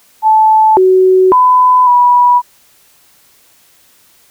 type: tone with pitch steps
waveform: sine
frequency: 872 / 373.6 / 1004 / 977 Hz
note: A5 / F#4 / B5 / B5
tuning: -16 / +17 / +28 / -19 cents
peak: -4 dBFS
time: 0.22-2.42 s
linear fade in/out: 50 ms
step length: 550 ms
effects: white hiss -48 dBFS RMS until 4.3 s